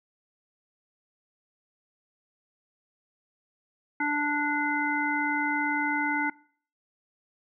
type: harmonic tone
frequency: 293.7 Hz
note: D4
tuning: in tune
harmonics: 1 / 3 / 5 / 7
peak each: -30 / -30 / -30 / -30 dBFS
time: 4-6.3 s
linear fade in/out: 5 ms
effects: noise-tail reverb RT60 0.5 s tail -22 dB re dry